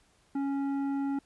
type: tone with tanh clipping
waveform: triangle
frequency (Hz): 277.2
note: C#4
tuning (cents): 0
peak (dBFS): -30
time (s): 0.35-1.19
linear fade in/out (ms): 5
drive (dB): 14
effects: pink hiss -66 dBFS RMS until 1.25 s + resampled to 24000 Hz